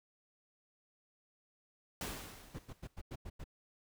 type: noise with exponential decay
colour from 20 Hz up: pink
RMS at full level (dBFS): -39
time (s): 2.01-2.98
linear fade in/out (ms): 2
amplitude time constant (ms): 210
type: noise bursts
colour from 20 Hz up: brown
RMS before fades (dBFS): -44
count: 7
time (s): 2.54-3.442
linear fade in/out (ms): 10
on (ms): 50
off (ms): 92
effects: none